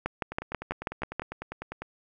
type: two click trains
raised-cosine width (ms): 0.5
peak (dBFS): -21 / -13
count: 16 / 8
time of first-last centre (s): 0.32-1.82 / 0.06-1.196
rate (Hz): 10 / 6.16
effects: none